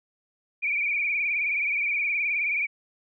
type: tone with vibrato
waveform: sine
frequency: 2342 Hz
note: D7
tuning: 5 cents flat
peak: -23 dBFS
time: 0.62-2.67 s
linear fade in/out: 20 ms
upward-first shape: triangle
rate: 19 Hz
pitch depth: 94 cents each way
effects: none